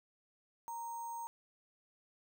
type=tone with sample-and-hold; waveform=sine; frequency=932 Hz; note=A#5; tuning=1 cent flat; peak=-40 dBFS; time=0.68-1.27 s; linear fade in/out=0 ms; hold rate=7350 Hz; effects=none